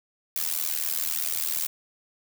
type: noise with amplitude modulation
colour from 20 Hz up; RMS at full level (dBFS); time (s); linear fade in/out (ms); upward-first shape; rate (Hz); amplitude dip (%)
blue; -24; 0.36-1.67; 2; sine; 80.1; 100
effects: none